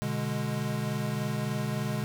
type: chord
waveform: square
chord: G# diminished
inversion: first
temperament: equal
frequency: 123.47 / 146.83 / 207.7 Hz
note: B2 / D3 / G#3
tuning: 0 / 0 / 0 cents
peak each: -34 dBFS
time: 0.02-2.04 s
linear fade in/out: 0 ms
effects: none